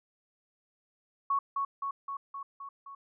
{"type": "tone with echo", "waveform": "sine", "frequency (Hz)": 1108.7, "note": "C#6", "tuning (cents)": 0, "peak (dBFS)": -25, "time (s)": [1.3, 1.39], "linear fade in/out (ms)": 5, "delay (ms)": 260, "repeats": 6, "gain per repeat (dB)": -3, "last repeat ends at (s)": 2.95, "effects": []}